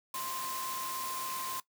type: tone in noise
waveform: sine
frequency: 1046.5 Hz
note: C6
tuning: in tune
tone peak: -38 dBFS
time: 0.14-1.6 s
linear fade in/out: 2 ms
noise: white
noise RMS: -40 dBFS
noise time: 0.14-1.6 s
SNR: -1 dB
effects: noise-tail reverb RT60 0.1 s tail -18 dB re dry + high-pass 150 Hz 12 dB/octave